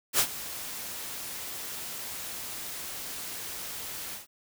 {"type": "noise with ADSR envelope", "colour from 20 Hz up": "white", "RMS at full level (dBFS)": -22, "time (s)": [0.13, 4.27], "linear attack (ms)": 62, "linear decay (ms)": 71, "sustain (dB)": -16, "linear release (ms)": 140, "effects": []}